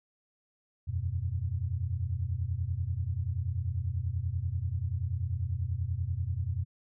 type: chord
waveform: sine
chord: E suspended second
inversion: none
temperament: just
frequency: 82.41 / 92.71 / 123.61 Hz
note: E2 / F#2 / B2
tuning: 0 / +4 / +2 cents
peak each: -35 / -32 / -35 dBFS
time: 0.87-6.65 s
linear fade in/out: 20 ms
effects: none